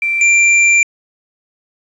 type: tone pair in turn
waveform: sine / square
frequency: 2349 / 2363 Hz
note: D7 / D7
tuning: 0 / +10 cents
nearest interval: unison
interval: 10 cents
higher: second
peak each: -13 / -8 dBFS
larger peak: second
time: 0.02-0.21 / 0.21-0.83 s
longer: second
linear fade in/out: 2 ms
effects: resampled to 22050 Hz + 7-bit